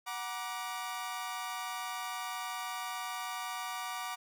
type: chord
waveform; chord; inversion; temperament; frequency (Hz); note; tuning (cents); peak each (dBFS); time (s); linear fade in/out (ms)
sawtooth; Gb augmented; none; equal with one note detuned; 740 / 953 / 1174.7; Gb5 / Bb5 / D6; 0 / +38 / 0; -38 / -38 / -37; 0.06-4.16; 20
effects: none